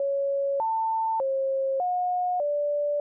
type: tone with pitch steps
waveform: sine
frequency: 556 / 893 / 538 / 722 / 584 Hz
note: C#5 / A5 / C5 / F#5 / D5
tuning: +5 / +25 / +48 / -43 / -10 cents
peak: -23 dBFS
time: 0-3 s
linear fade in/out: 2 ms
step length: 600 ms
effects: none